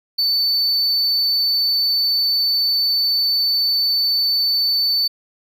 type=tone; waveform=triangle; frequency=4514 Hz; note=C#8; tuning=31 cents sharp; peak=-14 dBFS; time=0.18-5.08 s; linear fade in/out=10 ms; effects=none